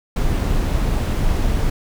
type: noise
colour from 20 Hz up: brown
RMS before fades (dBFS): -18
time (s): 0.16-1.7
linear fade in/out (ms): 5
effects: none